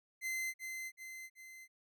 45% pulse tone with echo, 2066 Hz, C7, 22 cents flat, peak -36 dBFS, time 0.21-0.54 s, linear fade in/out 50 ms, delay 380 ms, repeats 3, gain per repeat -5 dB, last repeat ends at 1.68 s, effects none

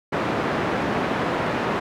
pink band-pass noise, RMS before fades -24 dBFS, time 0.12-1.8 s, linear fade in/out 10 ms, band 180 to 1700 Hz, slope 12 dB/octave, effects none

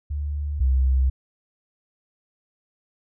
sine tone pair in turn, 73 / 65.37 Hz, D2 / C2, -10 / -1 cents, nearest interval major second, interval 191 cents, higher first, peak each -24 / -16 dBFS, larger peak second, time 0.1-0.6 / 0.6-1.1 s, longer neither, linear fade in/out 10 ms, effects none

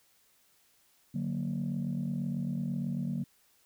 sine chord, D augmented, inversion none, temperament equal, 146.83 / 185 / 233.1 Hz, D3 / F#3 / A#3, 0 / 0 / 0 cents, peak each -34 dBFS, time 1.14-3.24 s, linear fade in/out 10 ms, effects tanh soft clip ceiling -25 dBFS + white hiss -67 dBFS RMS until 3.65 s

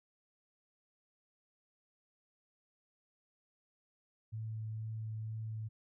sine tone with vibrato, 110 Hz, A2, in tune, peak -38 dBFS, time 4.32-5.69 s, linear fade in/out 20 ms, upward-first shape triangle, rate 2.1 Hz, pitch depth 11 cents each way, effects none

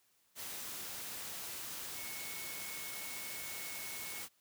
sine tone in noise, 2200 Hz, C#7, 14 cents flat, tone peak -49 dBFS, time 1.94-4.25 s, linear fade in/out 50 ms, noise white, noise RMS -44 dBFS, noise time 0.35-4.29 s, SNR -8 dB, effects white hiss -73 dBFS RMS until 4.4 s + high-pass 60 Hz 12 dB/octave

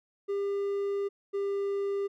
triangle tone pair in turn, 400 / 398.6 Hz, G4 / G4, +35 / +29 cents, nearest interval unison, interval 6 cents, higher first, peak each -26 dBFS, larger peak neither, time 0.28-1.09 / 1.33-2.08 s, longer first, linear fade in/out 20 ms, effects none

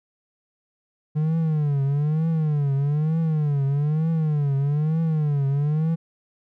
triangle tone with vibrato, 150 Hz, D3, 37 cents sharp, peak -17 dBFS, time 1.15-5.96 s, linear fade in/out 20 ms, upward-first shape triangle, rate 1.1 Hz, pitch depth 170 cents each way, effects none

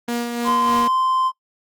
sawtooth tone with tremolo, 237.8 Hz, A#3, 35 cents sharp, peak -16 dBFS, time 0.08-0.88 s, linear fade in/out 5 ms, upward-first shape sine, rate 3.3 Hz, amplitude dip 40%
triangle tone with pitch glide, 1032 to 1039.2 Hz, C6 to C6, -24 to -12 cents, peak -15 dBFS, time 0.44-1.32 s, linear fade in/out 50 ms, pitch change +12 cents, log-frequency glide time 0.59-0.99 s
effects noise-tail reverb RT60 0.1 s tail -19 dB re dry + Opus 24 kbps

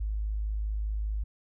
sine tone, 52.5 Hz, G#1, 19 cents sharp, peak -28 dBFS, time 0-1.24 s, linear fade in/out 10 ms, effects none

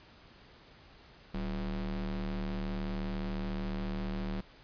square ring-modulated tone, 76.9 Hz, D#2, 20 cents flat, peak -31 dBFS, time 1.34-4.41 s, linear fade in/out 5 ms, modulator 114 Hz, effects pink hiss -57 dBFS RMS until 4.63 s + resampled to 11025 Hz

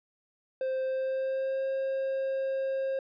triangle tone with pitch glide, 523.3 to 535.5 Hz, C5 to C5, 0 to +40 cents, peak -26 dBFS, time 0.61-2.99 s, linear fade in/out 2 ms, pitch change +40 cents, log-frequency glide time 0.83-1.67 s, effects resampled to 11025 Hz

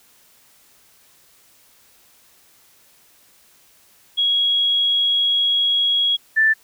sine tone pair in turn, 3315 / 1765.7 Hz, G#7 / A6, -4 / +6 cents, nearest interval major seventh, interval 1090 cents, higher first, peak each -15 / -12 dBFS, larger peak second, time 4.17-6.17 / 6.36-6.54 s, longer first, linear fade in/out 20 ms, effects white hiss -54 dBFS RMS until 6.63 s

